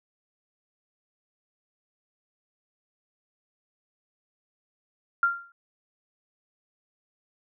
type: tone with exponential decay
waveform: sine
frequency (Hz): 1388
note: F6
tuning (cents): -11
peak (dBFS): -16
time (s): 5.23-5.52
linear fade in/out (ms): 2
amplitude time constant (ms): 61
effects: none